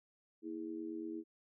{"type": "tone with amplitude modulation", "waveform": "sine", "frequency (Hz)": 324.7, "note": "E4", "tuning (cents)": -26, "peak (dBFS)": -36, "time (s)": [0.42, 1.24], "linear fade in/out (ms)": 50, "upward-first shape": "sine", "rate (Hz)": 88.7, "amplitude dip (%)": 90, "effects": []}